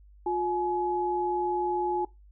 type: tone pair together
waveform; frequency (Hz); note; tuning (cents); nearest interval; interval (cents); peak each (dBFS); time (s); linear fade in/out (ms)
sine; 355.7 / 846; F4 / G#5; +32 / +32; octave + minor third; 1500; -28; 0.26-2.05; 5
effects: noise-tail reverb RT60 0.2 s tail -20 dB re dry + added 50 Hz sine -51 dBFS peak until 2.31 s